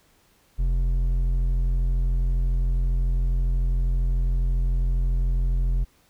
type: tone with hard clipping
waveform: sine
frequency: 43.65 Hz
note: F1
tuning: in tune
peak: -21 dBFS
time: 0.58-5.85 s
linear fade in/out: 20 ms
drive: 6 dB
effects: pink hiss -61 dBFS RMS until 6.09 s